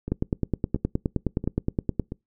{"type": "two click trains", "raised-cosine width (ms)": 3, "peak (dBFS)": [-10, -18], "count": [19, 4], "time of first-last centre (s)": [[0.12, 1.997], [0.08, 2.121]], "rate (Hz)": [9.59, 1.47], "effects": ["noise-tail reverb RT60 0.2 s tail -25 dB re dry"]}